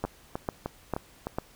two click trains, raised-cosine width 1 ms, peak -14 / -17 dBFS, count 4 / 5, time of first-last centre 0.04-1.385 / 0.05-1.27 s, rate 2.23 / 3.28 Hz, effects pink hiss -56 dBFS RMS until 1.55 s

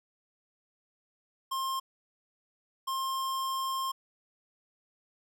square tone bursts at uneven times, 1062 Hz, C6, 25 cents sharp, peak -31 dBFS, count 2, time 1.51-1.8 / 2.87-3.92 s, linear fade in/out 10 ms, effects none

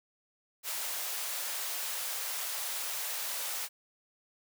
white high-pass noise, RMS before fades -36 dBFS, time 0.63-3.69 s, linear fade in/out 50 ms, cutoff 510 Hz, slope 24 dB/octave, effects none

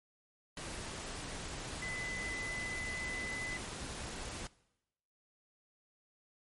sine tone in noise, 2012 Hz, B6, 32 cents sharp, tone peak -39 dBFS, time 1.82-3.57 s, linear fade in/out 2 ms, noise pink, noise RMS -43 dBFS, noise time 0.57-4.47 s, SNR +1 dB, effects noise-tail reverb RT60 0.9 s tail -21 dB re dry + MP3 48 kbps

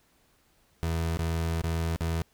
30% pulse tone with dropouts, 82.41 Hz, E2, in tune, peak -24 dBFS, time 0.83-2.22 s, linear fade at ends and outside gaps 0 ms, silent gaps 1.171-1.191 / 1.617-1.638 / 1.961-2.008 s, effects pink hiss -66 dBFS RMS until 2.33 s

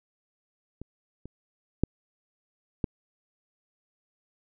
clicks, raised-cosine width 3 ms, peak -26 / -28 / -9 / -13 dBFS, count 4, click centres 0.816 / 1.256 / 1.836 / 2.842 s, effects none

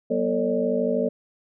sine tone cluster, 189.1 / 240.9 / 445.6 / 551 / 604 Hz, F#3 / B3 / A4 / C#5 / D5, +38 / -43 / +22 / -11 / +48 cents, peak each -31 / -26 / -25 / -27 / -28 dBFS, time 0.1-1.09 s, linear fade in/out 10 ms, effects none

